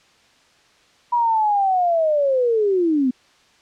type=linear sweep; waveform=sine; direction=down; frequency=972 to 244.5 Hz; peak=-15 dBFS; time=1.12-3.11 s; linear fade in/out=10 ms; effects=white hiss -55 dBFS RMS until 3.61 s + low-pass 5000 Hz 12 dB/octave